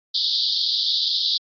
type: band-pass noise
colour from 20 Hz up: white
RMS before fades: -22 dBFS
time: 0.14-1.38 s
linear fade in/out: 10 ms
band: 3400 to 4900 Hz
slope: 96 dB/octave
effects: AAC 48 kbps